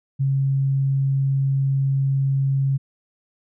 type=tone; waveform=sine; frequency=136.3 Hz; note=C#3; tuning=29 cents flat; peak=-17 dBFS; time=0.19-2.78 s; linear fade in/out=20 ms; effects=none